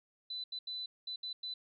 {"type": "tone bursts at uneven times", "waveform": "sine", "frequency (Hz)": 4000, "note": "B7", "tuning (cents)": 21, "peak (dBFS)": -38, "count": 6, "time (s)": [[0.3, 0.44], [0.52, 0.59], [0.67, 0.86], [1.07, 1.16], [1.23, 1.33], [1.43, 1.54]], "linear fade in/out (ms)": 5, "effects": []}